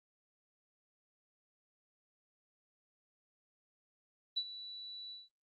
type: tone with ADSR envelope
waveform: sine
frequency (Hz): 3948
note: B7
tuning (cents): -1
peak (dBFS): -30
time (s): 4.36-5.29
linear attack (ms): 15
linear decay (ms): 60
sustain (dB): -14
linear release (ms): 180
effects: noise-tail reverb RT60 0.2 s tail -20 dB re dry + Opus 24 kbps